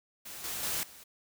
white noise with level steps, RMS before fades -44 / -37 / -33 / -52 dBFS, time 0.25-1.04 s, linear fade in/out 10 ms, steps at 0.44 / 0.63 / 0.83 s, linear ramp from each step 2 ms, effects none

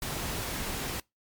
pink noise, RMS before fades -34 dBFS, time 0.02-1 s, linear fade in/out 2 ms, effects noise-tail reverb RT60 0.2 s tail -25 dB re dry + MP3 96 kbps

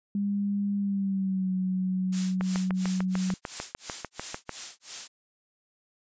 sine tone with pitch glide, 201.6 to 185.94 Hz, G3 to F#3, +49 to +9 cents, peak -25 dBFS, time 0.15-3.34 s, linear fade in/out 2 ms, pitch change -140 cents, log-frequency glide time 0.77-1.52 s
blue noise with tremolo, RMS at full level -32 dBFS, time 2.12-5.08 s, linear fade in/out 10 ms, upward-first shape sine, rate 2.9 Hz, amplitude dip 100%
click train, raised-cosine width 0.5 ms, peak -17 dBFS, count 15, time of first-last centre 2.41-4.493 s, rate 6.72 Hz
effects resampled to 16000 Hz

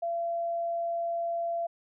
sine tone, 680 Hz, F5, 46 cents flat, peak -28 dBFS, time 0.02-1.67 s, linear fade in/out 10 ms, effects none

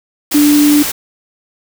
sine tone in noise, 294 Hz, D4, 2 cents sharp, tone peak -6 dBFS, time 0.34-0.83 s, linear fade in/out 10 ms, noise white, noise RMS -18 dBFS, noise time 0.31-0.92 s, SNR +9 dB, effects none

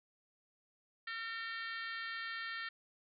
harmonic tone, 454.6 Hz, A#4, 43 cents flat, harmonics 3 / 4 / 5 / 6 / 7 / 8 / 9 / 10, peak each -46 / -42 / -51 / -55 / -51 / -56 / -53 / -56 dBFS, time 1.07-2.69 s, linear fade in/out 5 ms, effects none

